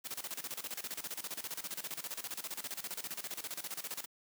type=noise with tremolo; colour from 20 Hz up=white; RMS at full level=-40 dBFS; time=0.04-4.06 s; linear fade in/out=20 ms; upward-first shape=square; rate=15 Hz; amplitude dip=80%; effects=high-pass 150 Hz 12 dB/octave